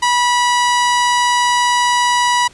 sawtooth tone, 975 Hz, B5, 23 cents flat, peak -8 dBFS, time 0.02-2.48 s, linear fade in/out 10 ms, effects pink hiss -45 dBFS RMS until 2.53 s + resampled to 22050 Hz

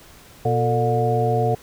harmonic tone with a mistuned harmonic, 120 Hz, B2, 49 cents flat, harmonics 1 / 2 / 3 / 4 / 5 / 6, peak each -21 / -30 / -32 / -22 / -29 / -22 dBFS, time 0.45-1.55 s, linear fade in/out 5 ms, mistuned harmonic 4, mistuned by -120 cents, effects pink hiss -47 dBFS RMS until 1.62 s

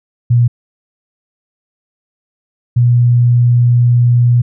sine tone pair in turn, 120.1 / 121.08 Hz, B2 / B2, -48 / -34 cents, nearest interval unison, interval 14 cents, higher second, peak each -6 dBFS, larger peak neither, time 0.3-0.48 / 2.76-4.42 s, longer second, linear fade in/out 10 ms, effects none

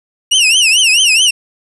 sawtooth tone with vibrato, 2794 Hz, F7, in tune, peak -4 dBFS, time 0.31-1.31 s, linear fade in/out 10 ms, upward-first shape triangle, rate 4.6 Hz, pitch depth 220 cents each way, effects resampled to 24000 Hz + 7-bit

